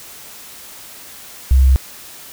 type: tone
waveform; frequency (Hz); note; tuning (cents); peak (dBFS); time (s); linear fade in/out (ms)
sine; 65.6; C2; +5; -7; 1.51-1.76; 0
effects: white hiss -37 dBFS RMS until 2.32 s